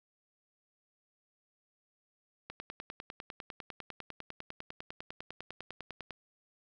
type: click train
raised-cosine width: 0.3 ms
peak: -26 dBFS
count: 37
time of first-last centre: 2.5-6.107 s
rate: 9.98 Hz
effects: none